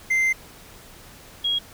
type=tone pair in turn; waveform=triangle / sine; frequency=2082 / 3299 Hz; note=C7 / G#7; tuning=-9 / -12 cents; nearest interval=minor sixth; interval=797 cents; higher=second; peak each=-16 / -20 dBFS; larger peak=first; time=0.1-0.33 / 1.44-1.59 s; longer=first; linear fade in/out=10 ms; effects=pink hiss -46 dBFS RMS until 1.73 s